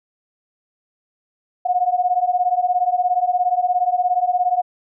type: beating tone pair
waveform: sine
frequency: 713 / 730 Hz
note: F5 / F#5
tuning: +36 / -24 cents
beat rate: 17 Hz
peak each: -19 / -18 dBFS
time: 1.65-4.62 s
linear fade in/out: 10 ms
effects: none